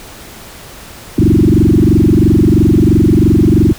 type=tone with frequency modulation; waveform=sine; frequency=208.5 Hz; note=G#3; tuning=7 cents sharp; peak=-5 dBFS; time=1.18-3.73 s; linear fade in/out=5 ms; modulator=23 Hz; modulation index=6.2; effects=pink hiss -33 dBFS RMS until 3.78 s